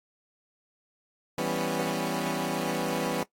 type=chord; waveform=15% pulse; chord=C# half-diminished seventh; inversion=first; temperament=equal; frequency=164.81 / 196 / 246.9 / 277.2 Hz; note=E3 / G3 / B3 / C#4; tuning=0 / 0 / 0 / 0 cents; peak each=-27 dBFS; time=1.38-3.23 s; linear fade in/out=2 ms; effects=noise-tail reverb RT60 0.1 s tail -19 dB re dry + AAC 64 kbps